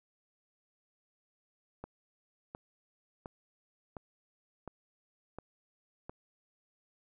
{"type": "click train", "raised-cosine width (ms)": 1, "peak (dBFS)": -28, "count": 7, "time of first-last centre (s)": [1.84, 6.095], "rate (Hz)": 1.41, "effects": []}